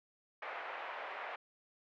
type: band-pass noise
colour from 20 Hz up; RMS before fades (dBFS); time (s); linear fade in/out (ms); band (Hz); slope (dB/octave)
pink; -44; 0.42-1.36; 5; 570 to 2400; 24
effects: none